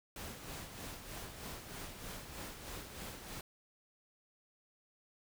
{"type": "noise with tremolo", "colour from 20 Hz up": "pink", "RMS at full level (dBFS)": -45, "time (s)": [0.16, 3.41], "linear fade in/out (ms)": 2, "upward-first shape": "sine", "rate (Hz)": 3.2, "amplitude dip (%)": 50, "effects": []}